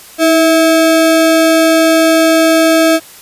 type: ring-modulated tone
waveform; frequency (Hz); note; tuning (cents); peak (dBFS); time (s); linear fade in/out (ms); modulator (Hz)
square; 486.7; B4; -25; -4; 0.18-3; 50; 167
effects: white hiss -36 dBFS RMS until 3.21 s + resampled to 32000 Hz